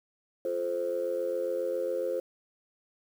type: chord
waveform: sine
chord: F major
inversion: none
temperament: just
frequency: 349.2 / 436.5 / 523.8 Hz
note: F4 / A4 / C5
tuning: 0 / -14 / +2 cents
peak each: -35 / -34 / -29 dBFS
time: 0.45-2.2 s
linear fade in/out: 2 ms
effects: tanh soft clip ceiling -21 dBFS + 9-bit